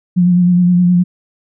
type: tone with vibrato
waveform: sine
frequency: 177.7 Hz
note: F3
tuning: 30 cents sharp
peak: -7 dBFS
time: 0.16-1.04 s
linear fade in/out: 20 ms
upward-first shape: sine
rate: 9.6 Hz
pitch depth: 29 cents each way
effects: none